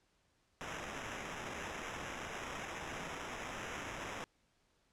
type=noise with sample-and-hold; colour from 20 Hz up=white; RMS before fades=-44 dBFS; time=0.61-4.24 s; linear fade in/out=0 ms; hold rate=4410 Hz; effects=pink hiss -75 dBFS RMS until 4.92 s + low-pass 8000 Hz 12 dB/octave